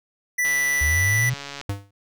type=tone; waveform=square; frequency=1975.5 Hz; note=B6; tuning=in tune; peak=-20 dBFS; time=0.38-1.3 s; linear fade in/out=10 ms
type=click train; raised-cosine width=0.2 ms; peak=-17 dBFS; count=165; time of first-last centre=0.45-1.613 s; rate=141 Hz
type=linear sweep; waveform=sine; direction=up; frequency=69.1 to 130.81 Hz; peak=-21 dBFS; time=0.81-1.34 s; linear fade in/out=5 ms
type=tone with exponential decay; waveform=square; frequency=100 Hz; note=G2; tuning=35 cents sharp; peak=-22 dBFS; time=1.69-1.91 s; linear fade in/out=5 ms; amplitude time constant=47 ms
effects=none